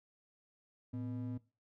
triangle ring-modulated tone, 183.2 Hz, F#3, 17 cents flat, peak -33 dBFS, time 0.93-1.38 s, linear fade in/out 10 ms, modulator 70.5 Hz, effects noise-tail reverb RT60 0.3 s tail -19 dB re dry

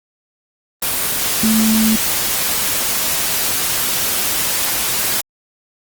sine tone in noise, 220 Hz, A3, in tune, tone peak -12 dBFS, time 1.43-1.96 s, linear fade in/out 5 ms, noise white, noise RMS -18 dBFS, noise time 0.82-5.21 s, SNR +3 dB, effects Opus 24 kbps

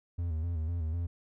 triangle tone with vibrato, 82.41 Hz, E2, in tune, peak -28 dBFS, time 0.18-1.07 s, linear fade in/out 10 ms, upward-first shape square, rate 4 Hz, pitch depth 73 cents each way, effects none

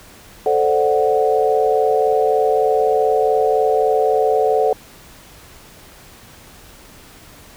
sine chord, D dominant seventh, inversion second, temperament equal, 440 / 523.3 / 587.3 / 740 Hz, A4 / C5 / D5 / F#5, 0 / 0 / 0 / 0 cents, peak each -16 / -20 / -22 / -18 dBFS, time 0.46-4.73 s, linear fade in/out 2 ms, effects pink hiss -43 dBFS RMS until 7.56 s

